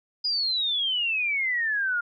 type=exponential sweep; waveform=sine; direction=down; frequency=4978 to 1396.9 Hz; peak=-23 dBFS; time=0.24-2.01 s; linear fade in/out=10 ms; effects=none